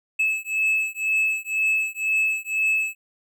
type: beating tone pair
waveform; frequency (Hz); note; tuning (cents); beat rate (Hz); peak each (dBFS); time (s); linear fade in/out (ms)
triangle; 2600 / 2602; E7 / E7; -24 / -23; 2; -22; 0.19-2.95; 10
effects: none